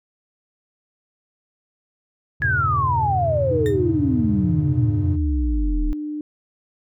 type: chord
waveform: triangle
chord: E diminished seventh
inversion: none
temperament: equal with one note detuned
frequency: 82.41 / 98 / 118.58 / 138.59 Hz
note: E2 / G2 / Bb2 / Db3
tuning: 0 / 0 / +30 / 0 cents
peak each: -25 dBFS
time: 2.4-5.17 s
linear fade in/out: 20 ms
type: exponential sweep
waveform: sine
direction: down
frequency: 1700 to 35.15 Hz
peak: -18 dBFS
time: 2.42-5.93 s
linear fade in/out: 0 ms
type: tone with pitch glide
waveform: sine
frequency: 310 to 300 Hz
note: D#4 to D4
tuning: -6 to +37 cents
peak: -25 dBFS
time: 3.51-6.21 s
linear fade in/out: 2 ms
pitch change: -57 cents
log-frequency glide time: 3.62-5.04 s
type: tone with exponential decay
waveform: 35% pulse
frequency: 1824 Hz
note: A#6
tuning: 38 cents flat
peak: -27 dBFS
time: 3.66-3.81 s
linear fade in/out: 0 ms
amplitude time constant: 31 ms
effects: none